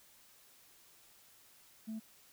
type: tone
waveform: sine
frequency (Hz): 220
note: A3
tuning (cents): 0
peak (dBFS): -37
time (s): 1.87-2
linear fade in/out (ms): 20
effects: tanh soft clip ceiling -37 dBFS + white hiss -63 dBFS RMS until 2.32 s